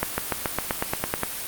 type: accelerating click train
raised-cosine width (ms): 0.5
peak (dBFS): -7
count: 11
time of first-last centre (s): 0.03-1.234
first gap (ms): 150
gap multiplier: 0.95
effects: white hiss -32 dBFS RMS until 1.47 s + Opus 32 kbps